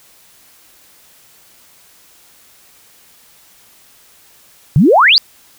sine exponential sweep, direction up, 125.3 to 4978 Hz, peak -5 dBFS, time 4.76-5.18 s, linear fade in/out 0 ms, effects white hiss -47 dBFS RMS until 5.58 s

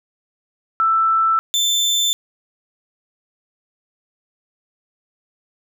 sine / 30% pulse tone pair in turn, 1326 / 3540 Hz, E6 / A7, +10 / +10 cents, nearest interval octave + perfect fourth, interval 1700 cents, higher second, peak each -13 dBFS, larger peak neither, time 0.8-1.39 / 1.54-2.13 s, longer neither, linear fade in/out 0 ms, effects none

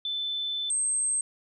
sine tone pair in turn, 3520 / 8353 Hz, A7 / C9, 0 / -4 cents, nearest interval octave + minor third, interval 1496 cents, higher second, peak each -28 / -24 dBFS, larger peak second, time 0.05-0.7 / 0.7-1.21 s, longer first, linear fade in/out 2 ms, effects none

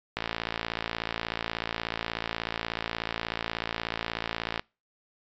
click train, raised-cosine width 0.3 ms, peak -13 dBFS, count 251, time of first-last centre 0.17-4.595 s, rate 56.5 Hz, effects noise-tail reverb RT60 0.3 s tail -26 dB re dry + resampled to 16000 Hz

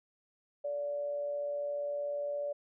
sine tone with amplitude modulation, 578 Hz, D5, 28 cents flat, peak -31 dBFS, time 0.64-2.53 s, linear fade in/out 10 ms, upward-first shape sine, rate 135 Hz, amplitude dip 35%, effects none

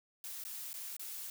blue noise with dropouts, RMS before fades -44 dBFS, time 0.24-1.3 s, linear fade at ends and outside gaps 1 ms, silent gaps 0.439-0.45 / 0.731-0.74 / 0.967-0.995 s, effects none

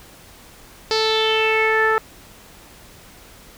sawtooth tone with low-pass filter sweep, 440 Hz, A4, in tune, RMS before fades -18 dBFS, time 0.91-1.98 s, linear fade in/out 0 ms, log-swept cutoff 4800 to 1500 Hz, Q 5.8, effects pink hiss -45 dBFS RMS until 3.57 s

